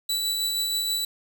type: tone with tremolo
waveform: sawtooth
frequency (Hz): 3951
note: B7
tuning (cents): 0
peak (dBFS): -20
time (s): 0.09-1.05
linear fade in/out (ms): 5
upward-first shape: sine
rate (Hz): 6.3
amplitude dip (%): 25
effects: 8-bit